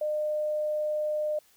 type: tone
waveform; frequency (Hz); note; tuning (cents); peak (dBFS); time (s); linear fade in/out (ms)
sine; 606; D#5; -46; -26; 0.01-1.39; 5
effects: white hiss -62 dBFS RMS until 1.56 s